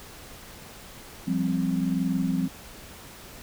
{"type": "chord", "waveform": "sine", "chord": "F suspended second", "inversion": "none", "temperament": "equal", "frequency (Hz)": [174.61, 196, 261.6], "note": ["F3", "G3", "C4"], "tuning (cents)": [0, 0, 0], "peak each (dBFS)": [-27, -28, -27], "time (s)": [1.27, 2.48], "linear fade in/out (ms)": 10, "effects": ["pink hiss -45 dBFS RMS until 3.42 s"]}